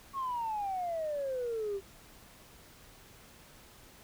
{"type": "exponential sweep", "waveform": "sine", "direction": "down", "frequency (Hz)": [1111, 384.7], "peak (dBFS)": -31, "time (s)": [0.13, 1.81], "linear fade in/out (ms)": 50, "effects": ["tanh soft clip ceiling -28 dBFS", "pink hiss -56 dBFS RMS until 4.03 s"]}